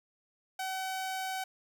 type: tone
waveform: sawtooth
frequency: 758 Hz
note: F#5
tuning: 42 cents sharp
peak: -30 dBFS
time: 0.59-1.44 s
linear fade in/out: 5 ms
effects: none